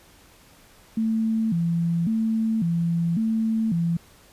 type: tone with vibrato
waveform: sine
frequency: 193.7 Hz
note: G3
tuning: 20 cents flat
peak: -20 dBFS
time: 0.97-3.97 s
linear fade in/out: 5 ms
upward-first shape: square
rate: 0.91 Hz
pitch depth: 240 cents each way
effects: pink hiss -53 dBFS RMS until 4.32 s + resampled to 32000 Hz